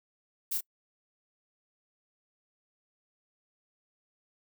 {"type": "noise with echo", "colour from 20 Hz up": "violet", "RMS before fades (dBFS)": -32, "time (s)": [0.51, 0.58], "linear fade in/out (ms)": 10, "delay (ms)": 30, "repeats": 1, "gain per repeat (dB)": -3, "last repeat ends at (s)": 0.61, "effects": ["noise-tail reverb RT60 0.1 s tail -25 dB re dry"]}